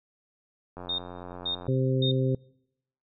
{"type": "click train", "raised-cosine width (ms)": 1, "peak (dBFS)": -26, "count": 81, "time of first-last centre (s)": [0.77, 1.667], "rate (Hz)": 89.2}
{"type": "tone bursts", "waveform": "sine", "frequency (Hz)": 3678, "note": "A#7", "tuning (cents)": -24, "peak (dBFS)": -27, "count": 3, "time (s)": [0.89, 2.115], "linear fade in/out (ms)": 5, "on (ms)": 95, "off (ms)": 470}
{"type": "harmonic tone", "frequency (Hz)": 130.81, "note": "C3", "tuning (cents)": 0, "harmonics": [1, 2, 3, 4], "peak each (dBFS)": [-24, -30, -30, -33], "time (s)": [1.68, 2.35], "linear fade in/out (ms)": 2}
{"effects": ["noise-tail reverb RT60 0.8 s tail -26 dB re dry"]}